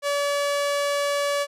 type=tone with low-pass filter; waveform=sawtooth; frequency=572 Hz; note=D5; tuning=46 cents flat; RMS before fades=-24 dBFS; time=0.02-1.47 s; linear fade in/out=50 ms; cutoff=11000 Hz; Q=0.71; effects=none